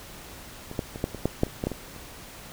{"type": "clicks", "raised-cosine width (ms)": 2, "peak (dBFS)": [-24, -13, -23, -11, -21, -9, -7, -26, -14, -12, -18, -29], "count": 12, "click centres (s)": [0.714, 0.792, 0.959, 1.041, 1.147, 1.256, 1.434, 1.467, 1.639, 1.67, 1.717, 1.963], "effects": ["pink hiss -44 dBFS RMS until 2.52 s"]}